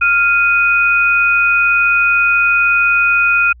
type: tone pair together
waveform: sine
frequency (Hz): 1396.9 / 2489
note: F6 / D#7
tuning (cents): 0 / 0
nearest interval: minor seventh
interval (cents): 1000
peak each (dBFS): -12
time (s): 0.01-3.53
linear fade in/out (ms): 10
effects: added 60 Hz sine -38 dBFS peak until 3.6 s